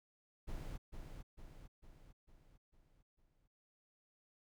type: noise with echo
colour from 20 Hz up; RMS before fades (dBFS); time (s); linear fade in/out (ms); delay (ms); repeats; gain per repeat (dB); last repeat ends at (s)
brown; -44; 0.47-0.78; 20; 450; 6; -5; 3.48
effects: none

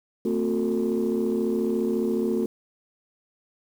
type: tone cluster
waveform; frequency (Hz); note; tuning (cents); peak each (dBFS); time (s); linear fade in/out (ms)
sine; 224.8 / 259.2 / 363.7 / 447.5; A3 / C4 / F#4 / A4; +37 / -16 / -30 / +29; -25 / -29 / -25 / -28; 0.25-2.46; 5
effects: tanh soft clip ceiling -16 dBFS + 8-bit

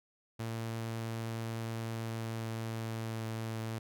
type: tone with pitch glide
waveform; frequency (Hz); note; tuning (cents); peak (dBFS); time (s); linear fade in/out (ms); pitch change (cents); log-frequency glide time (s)
sawtooth; 113.7 to 112.13; A#2 to A2; -43 to +33; -32; 0.39-3.79; 10; -24; 1.83-3.18
effects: none

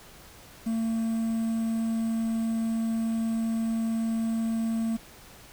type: tone with quantisation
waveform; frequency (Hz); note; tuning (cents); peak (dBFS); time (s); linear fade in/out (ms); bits
triangle; 225.8; A3; +45; -23; 0.66-4.97; 10; 8
effects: pink hiss -50 dBFS RMS until 5.52 s

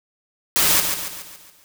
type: noise with echo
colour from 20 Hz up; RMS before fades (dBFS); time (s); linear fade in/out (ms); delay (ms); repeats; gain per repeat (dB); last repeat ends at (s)
white; -17; 0.56-0.8; 0; 140; 6; -6; 1.64
effects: none

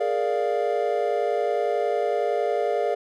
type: chord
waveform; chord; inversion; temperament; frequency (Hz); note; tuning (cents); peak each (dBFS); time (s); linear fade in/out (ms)
triangle; Bb dominant seventh; third; equal; 415.3 / 466.2 / 587.3 / 698.5; Ab4 / Bb4 / D5 / F5; 0 / 0 / 0 / 0; -25; 0-2.95; 10
effects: none

